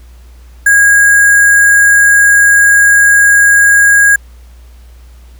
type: tone with sample-and-hold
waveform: sine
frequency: 1639 Hz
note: G#6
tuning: 23 cents flat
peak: -3 dBFS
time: 0.66-4.16 s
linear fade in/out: 5 ms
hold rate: 8820 Hz
effects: added 60 Hz sine -33 dBFS peak until 5.39 s + pink hiss -48 dBFS RMS until 5.39 s